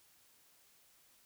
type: silence
effects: white hiss -67 dBFS RMS until 1.25 s